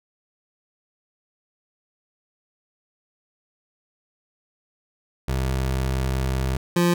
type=tone pair in turn; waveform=25% pulse; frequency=65.41 / 174.07 Hz; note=C2 / F3; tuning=0 / -5 cents; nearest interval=octave + perfect fourth; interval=1695 cents; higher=second; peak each=-18 / -13 dBFS; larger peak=second; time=5.28-6.57 / 6.76-6.94 s; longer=first; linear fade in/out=5 ms; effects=none